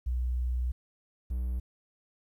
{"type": "tone pair in turn", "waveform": ["sine", "triangle"], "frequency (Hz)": [61.74, 61.74], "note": ["B1", "B1"], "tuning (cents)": [0, 0], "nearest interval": "unison", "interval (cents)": 0, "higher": "neither", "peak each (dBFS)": -27, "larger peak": "neither", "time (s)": [[0.06, 0.72], [1.3, 1.6]], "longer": "first", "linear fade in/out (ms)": 10, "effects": ["11-bit"]}